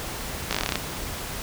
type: slowing click train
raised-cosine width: 0.2 ms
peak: -6 dBFS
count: 11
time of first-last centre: 0.51-0.756 s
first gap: 17 ms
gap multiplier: 1.08
effects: pink hiss -33 dBFS RMS until 1.42 s